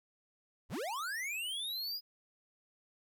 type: linear sweep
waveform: square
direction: up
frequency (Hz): 30.87 to 5000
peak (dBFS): -37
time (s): 0.69-2.01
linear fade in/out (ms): 50
effects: 13-bit